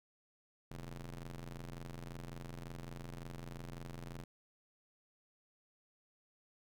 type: ring-modulated tone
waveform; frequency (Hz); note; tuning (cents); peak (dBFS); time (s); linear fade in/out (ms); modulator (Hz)
sawtooth; 85.5; F2; -36; -38; 0.71-4.24; 5; 54.5
effects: none